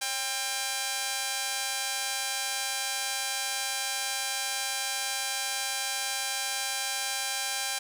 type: tone with amplitude modulation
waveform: 5% pulse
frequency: 796 Hz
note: G5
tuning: 26 cents sharp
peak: -14 dBFS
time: 0.01-7.79 s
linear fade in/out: 10 ms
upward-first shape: sine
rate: 242 Hz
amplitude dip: 75%
effects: none